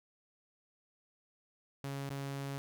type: tone with dropouts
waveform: sawtooth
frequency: 138.59 Hz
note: C#3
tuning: in tune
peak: -34 dBFS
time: 1.84-2.58 s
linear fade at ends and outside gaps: 0 ms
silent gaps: 2.091-2.104 s
effects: none